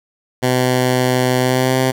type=tone with pitch glide; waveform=10% pulse; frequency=126.8 to 129.99 Hz; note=B2 to C3; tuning=+46 to -11 cents; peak=-5 dBFS; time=0.42-1.92 s; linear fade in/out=20 ms; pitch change=+43 cents; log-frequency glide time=1.39-1.77 s; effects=none